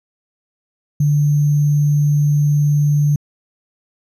sine tone with sample-and-hold, 146.83 Hz, D3, in tune, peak -11 dBFS, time 1-3.16 s, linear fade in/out 5 ms, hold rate 6300 Hz, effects resampled to 32000 Hz

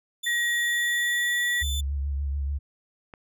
sawtooth tone, 3520 Hz, A7, in tune, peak -27 dBFS, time 0.23-1.81 s, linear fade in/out 10 ms
sine tone with pitch glide, 1901 to 1928.7 Hz, A#6 to B6, +33 to -42 cents, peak -23 dBFS, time 0.26-1.63 s, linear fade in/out 10 ms, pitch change +25 cents, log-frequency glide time 0.64-1.44 s
sine tone with vibrato, 70.1 Hz, C#2, 20 cents sharp, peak -25 dBFS, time 1.61-2.59 s, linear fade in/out 20 ms, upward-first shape triangle, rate 6.9 Hz, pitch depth 55 cents each way
click, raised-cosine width 0.5 ms, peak -28 dBFS, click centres 3.138 s
effects none

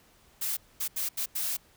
blue noise bursts at uneven times, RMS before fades -31 dBFS, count 5, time 0.41-0.57 / 0.8-0.88 / 0.96-1.09 / 1.17-1.26 / 1.35-1.57 s, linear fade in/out 10 ms, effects pink hiss -61 dBFS RMS until 1.76 s

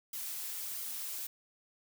blue noise with flanger, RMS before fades -40 dBFS, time 0.13-1.27 s, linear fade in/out 5 ms, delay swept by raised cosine 1.1 to 6.7 ms, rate 1.5 Hz, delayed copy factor -0.55, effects none

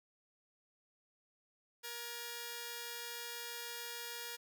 5% pulse tone pair together, 473.1 / 1689 Hz, A#4 / G#6, +26 / +29 cents, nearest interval octave + minor seventh, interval 2203 cents, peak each -33 / -36 dBFS, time 1.83-4.37 s, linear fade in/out 20 ms, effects none

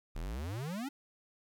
square exponential sweep, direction up, 34.87 to 293.7 Hz, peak -37 dBFS, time 0.15-0.89 s, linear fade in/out 10 ms, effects 11-bit

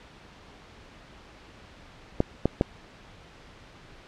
clicks, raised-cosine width 2 ms, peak -7 dBFS, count 3, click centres 2.204 / 2.456 / 2.611 s, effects pink hiss -50 dBFS RMS until 4.07 s + low-pass 4000 Hz 12 dB/octave

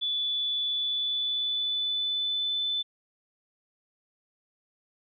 sine tone with pitch glide, 3461 to 3513 Hz, A7 to A7, -29 to -3 cents, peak -26 dBFS, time 0.01-2.83 s, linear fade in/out 20 ms, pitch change +26 cents, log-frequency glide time 0.69-2.62 s, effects none

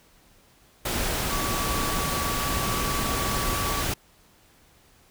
sine tone in noise, 1143 Hz, D6, 47 cents flat, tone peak -31 dBFS, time 1.3-3.83 s, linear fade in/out 5 ms, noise pink, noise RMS -27 dBFS, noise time 0.85-3.94 s, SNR -7 dB, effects pink hiss -58 dBFS RMS until 5.1 s

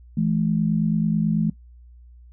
sine tone pair together, 164.74 / 213.9 Hz, E3 / A3, -1 / -49 cents, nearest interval perfect fourth, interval 452 cents, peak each -21 dBFS, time 0.17-1.5 s, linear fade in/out 5 ms, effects noise-tail reverb RT60 0.1 s tail -18 dB re dry + added 60 Hz sine -44 dBFS peak until 2.32 s

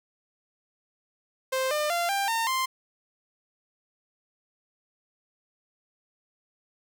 sawtooth tone with pitch steps, 523.3 / 601.1 / 690.5 / 793.2 / 911.1 / 1046.6 Hz, C5 / D5 / F5 / G5 / A#5 / C6, 0 / +40 / -20 / +20 / -40 / 0 cents, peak -21 dBFS, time 1.52-2.66 s, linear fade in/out 10 ms, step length 190 ms, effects none

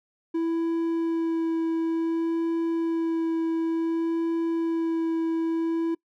triangle tone with vibrato, 329.6 Hz, E4, in tune, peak -21 dBFS, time 0.34-5.95 s, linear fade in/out 10 ms, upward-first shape sine, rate 0.56 Hz, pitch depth 11 cents each way, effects noise-tail reverb RT60 0.1 s tail -24 dB re dry

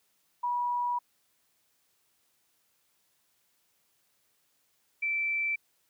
sine tone pair in turn, 971 / 2331 Hz, B5 / D7, -30 / -14 cents, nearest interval octave + minor third, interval 1516 cents, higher second, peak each -27 dBFS, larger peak neither, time 0.43-0.99 / 5.02-5.56 s, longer first, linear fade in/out 10 ms, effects white hiss -72 dBFS RMS until 5.89 s + high-pass 60 Hz 12 dB/octave

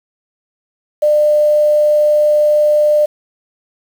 sine tone with quantisation, 599 Hz, D5, 34 cents sharp, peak -8 dBFS, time 1.02-3.06 s, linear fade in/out 10 ms, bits 6, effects none

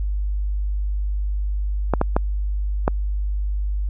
clicks, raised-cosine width 1 ms, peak -3 dBFS, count 4, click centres 1.937 / 2.014 / 2.165 / 2.879 s, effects added 50 Hz sine -20 dBFS peak until 3.89 s

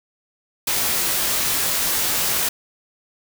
white noise with comb filter, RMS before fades -21 dBFS, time 0.67-2.49 s, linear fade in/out 5 ms, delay 19 ms, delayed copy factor -0.6, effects none

